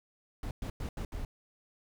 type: noise bursts at uneven times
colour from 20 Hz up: brown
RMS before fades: -37 dBFS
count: 5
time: 0.43-0.51 / 0.62-0.7 / 0.8-0.89 / 0.97-1.05 / 1.12-1.25 s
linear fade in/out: 2 ms
effects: none